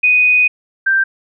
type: tone pair in turn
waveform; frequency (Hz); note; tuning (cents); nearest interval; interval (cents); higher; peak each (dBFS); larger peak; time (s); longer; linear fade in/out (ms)
sine; 2489 / 1570.9; D#7 / G6; 0 / +3; minor sixth; 797; first; -8 / -10; first; 0.03-0.48 / 0.86-1.04; first; 10
effects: none